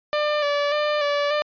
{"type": "tone with vibrato", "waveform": "sawtooth", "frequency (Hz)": 587.3, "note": "D5", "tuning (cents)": 0, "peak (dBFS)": -16, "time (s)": [0.13, 1.42], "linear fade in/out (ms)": 0, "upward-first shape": "square", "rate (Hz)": 1.7, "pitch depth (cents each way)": 29, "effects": ["resampled to 11025 Hz"]}